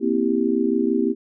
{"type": "chord", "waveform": "sine", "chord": "C dominant seventh", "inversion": "third", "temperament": "just", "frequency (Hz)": [235.5, 261.6, 327, 392.4], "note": ["Bb3", "C4", "E4", "G4"], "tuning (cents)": [18, 0, -14, 2], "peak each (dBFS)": -23, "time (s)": [0, 1.15], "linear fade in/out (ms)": 50, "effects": []}